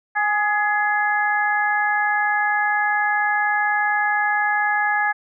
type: harmonic tone with a mistuned harmonic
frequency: 415.3 Hz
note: G#4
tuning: in tune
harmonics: 2 / 3 / 4 / 5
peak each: -21 / -28 / -20 / -29 dBFS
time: 0.15-5.13 s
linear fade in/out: 20 ms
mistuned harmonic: 4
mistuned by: +26 cents
effects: none